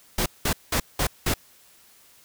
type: noise bursts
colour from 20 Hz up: pink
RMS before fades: -23 dBFS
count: 5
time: 0.18-1.34 s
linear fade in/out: 5 ms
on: 80 ms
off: 190 ms
effects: white hiss -55 dBFS RMS until 2.24 s